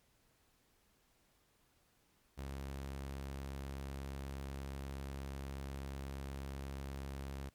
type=tone; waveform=sawtooth; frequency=68.3 Hz; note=C#2; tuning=25 cents flat; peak=-38 dBFS; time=2.37-7.5 s; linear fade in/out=20 ms; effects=pink hiss -73 dBFS RMS until 7.54 s + MP3 96 kbps